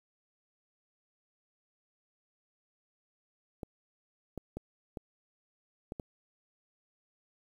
clicks, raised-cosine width 2 ms, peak -25 dBFS, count 6, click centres 3.632 / 4.377 / 4.57 / 4.972 / 5.921 / 5.998 s, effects 9-bit

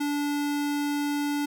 square tone, 290 Hz, D4, 22 cents flat, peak -26 dBFS, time 0-1.46 s, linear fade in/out 10 ms, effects none

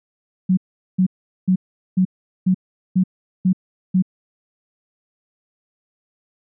sine tone bursts, 185.5 Hz, F#3, 5 cents sharp, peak -12 dBFS, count 8, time 0.49-4.024 s, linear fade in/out 10 ms, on 83 ms, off 410 ms, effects none

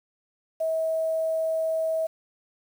sine tone with quantisation, 644 Hz, E5, 41 cents flat, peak -23 dBFS, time 0.6-2.07 s, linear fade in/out 10 ms, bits 8, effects none

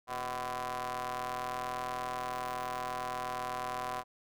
sawtooth ring-modulated tone, 128.6 Hz, C3, 30 cents flat, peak -28 dBFS, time 0.07-4.04 s, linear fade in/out 50 ms, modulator 880 Hz, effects none

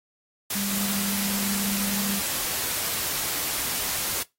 sine tone in noise, 199.4 Hz, G3, 30 cents sharp, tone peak -28 dBFS, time 0.55-2.19 s, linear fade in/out 5 ms, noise white, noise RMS -28 dBFS, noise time 0.5-4.23 s, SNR -3 dB, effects noise-tail reverb RT60 0.2 s tail -22 dB re dry + AAC 48 kbps

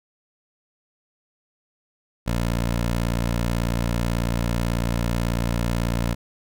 15% pulse tone, 58.2 Hz, A#1, 2 cents flat, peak -15 dBFS, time 2.26-6.15 s, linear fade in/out 20 ms, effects none

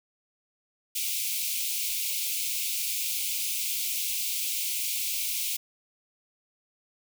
white high-pass noise, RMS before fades -30 dBFS, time 0.95-5.57 s, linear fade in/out 10 ms, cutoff 2200 Hz, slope 96 dB/octave, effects none

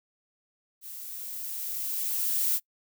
violet noise with level ramp, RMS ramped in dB -42 to -25 dBFS, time 0.81-2.6 s, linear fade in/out 50 ms, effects noise-tail reverb RT60 0.1 s tail -24 dB re dry

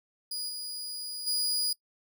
sawtooth tone with level steps, 4904 Hz, D#8, 26 cents flat, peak -30 / -33 / -24 dBFS, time 0.31-1.73 s, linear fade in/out 5 ms, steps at 0.48 / 1.26 s, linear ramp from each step 20 ms, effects noise-tail reverb RT60 0.1 s tail -22 dB re dry

